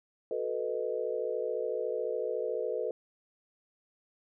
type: chord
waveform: sine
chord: B dominant seventh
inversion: second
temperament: equal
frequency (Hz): 370 / 440 / 493.9 / 622.3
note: F#4 / A4 / B4 / D#5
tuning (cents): 0 / 0 / 0 / 0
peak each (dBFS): -40 / -34 / -34 / -38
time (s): 0.31-2.91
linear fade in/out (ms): 2
effects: none